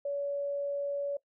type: tone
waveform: sine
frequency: 567 Hz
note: C#5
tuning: 39 cents sharp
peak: -30 dBFS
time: 0.05-1.17 s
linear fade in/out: 5 ms
effects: noise-tail reverb RT60 0.1 s tail -19 dB re dry